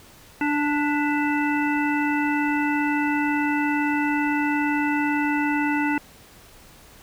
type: harmonic tone with a mistuned harmonic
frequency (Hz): 293.7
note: D4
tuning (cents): 0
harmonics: 1 / 3 / 5 / 7 / 9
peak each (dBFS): -22 / -27 / -29 / -30 / -32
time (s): 0.41-5.98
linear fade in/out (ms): 2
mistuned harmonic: 7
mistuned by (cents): -54
effects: pink hiss -49 dBFS RMS until 7.02 s